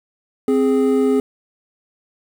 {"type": "tone pair together", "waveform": "triangle", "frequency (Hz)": [261.6, 415.9], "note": ["C4", "G#4"], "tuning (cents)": [0, 2], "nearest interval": "minor sixth", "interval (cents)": 802, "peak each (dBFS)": -14, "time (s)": [0.48, 1.2], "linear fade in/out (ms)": 2, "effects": ["7-bit"]}